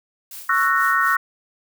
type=noise with tremolo; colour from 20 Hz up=blue; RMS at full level=-35 dBFS; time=0.31-1.16 s; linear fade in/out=2 ms; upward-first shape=sine; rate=4.1 Hz; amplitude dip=70%
type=chord; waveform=sine; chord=F# dominant seventh; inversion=second; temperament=just; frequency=1110 / 1332 / 1480 / 1850 Hz; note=C#6 / E6 / F#6 / A#6; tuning=+2 / +18 / 0 / -14 cents; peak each=-21 dBFS; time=0.49-1.17 s; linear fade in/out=5 ms
effects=none